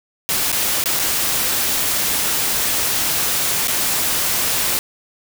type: noise with dropouts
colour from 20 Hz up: white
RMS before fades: -19 dBFS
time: 0.29-4.79 s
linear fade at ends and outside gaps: 0 ms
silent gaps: 0.518-0.527 / 0.839-0.858 / 0.991-0.996 / 3.673-3.681 s
effects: none